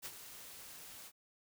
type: noise with ADSR envelope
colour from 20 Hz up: white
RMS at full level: -43 dBFS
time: 0.02-1.12 s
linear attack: 36 ms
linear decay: 45 ms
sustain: -9 dB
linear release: 51 ms
effects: none